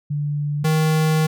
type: tone pair in turn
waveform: sine / square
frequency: 146.5 / 156.84 Hz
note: D3 / D#3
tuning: -4 / +14 cents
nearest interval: minor second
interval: 118 cents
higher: second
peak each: -20 / -16 dBFS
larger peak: second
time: 0.1-0.64 / 0.64-1.27 s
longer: second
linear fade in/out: 10 ms
effects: none